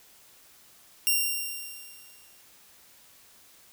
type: tone with exponential decay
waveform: 5% pulse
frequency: 2772 Hz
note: F7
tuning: 14 cents flat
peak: -11 dBFS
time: 1.07-2.41 s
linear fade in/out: 0 ms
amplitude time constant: 290 ms
effects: white hiss -56 dBFS RMS until 3.72 s